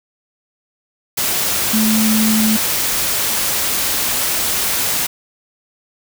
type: tone in noise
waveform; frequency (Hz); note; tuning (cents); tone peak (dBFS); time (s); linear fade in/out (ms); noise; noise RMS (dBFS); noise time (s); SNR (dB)
sine; 218.1; A3; -15; -13; 1.73-2.57; 10; white; -18; 1.17-5.07; +2
effects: none